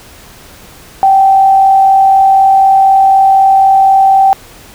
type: tone with frequency modulation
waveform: sine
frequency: 776 Hz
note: G5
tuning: 18 cents flat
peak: -3 dBFS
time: 1.03-4.33 s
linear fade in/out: 0 ms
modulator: 44 Hz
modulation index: 0.28
effects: pink hiss -36 dBFS RMS until 4.74 s